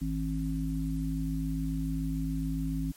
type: harmonic tone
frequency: 53.5 Hz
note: A1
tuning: 48 cents flat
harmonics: 1 / 3 / 5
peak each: -33 / -33 / -33 dBFS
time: 0.01-2.92 s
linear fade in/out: 10 ms
effects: white hiss -56 dBFS RMS until 2.96 s + MP3 64 kbps